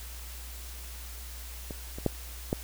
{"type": "clicks", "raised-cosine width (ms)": 2, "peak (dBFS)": [-24, -26, -11, -13], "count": 4, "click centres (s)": [1.708, 1.985, 2.063, 2.529], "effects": ["added 60 Hz sine -41 dBFS peak until 2.63 s", "white hiss -46 dBFS RMS until 2.63 s"]}